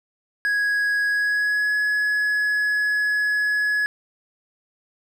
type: tone with pitch glide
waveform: triangle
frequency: 1661.2 to 1689.3 Hz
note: G#6 to G#6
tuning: 0 to +29 cents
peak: -17 dBFS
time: 0.45-3.86 s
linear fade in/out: 0 ms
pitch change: +29 cents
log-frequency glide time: 1.08-1.74 s
effects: none